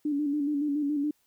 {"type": "tone with vibrato", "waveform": "sine", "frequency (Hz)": 290.9, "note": "D4", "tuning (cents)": -16, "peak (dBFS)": -25, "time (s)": [0.05, 1.11], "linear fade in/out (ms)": 5, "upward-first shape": "square", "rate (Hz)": 7.1, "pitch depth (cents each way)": 47, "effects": ["white hiss -70 dBFS RMS until 1.26 s"]}